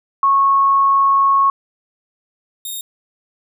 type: tone pair in turn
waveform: sine / 5% pulse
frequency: 1099 / 3697 Hz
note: C#6 / A#7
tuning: -15 / -15 cents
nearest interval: octave + major sixth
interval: 2100 cents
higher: second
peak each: -10 / -17 dBFS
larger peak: first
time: 0.23-1.5 / 2.65-2.81 s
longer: first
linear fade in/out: 2 ms
effects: none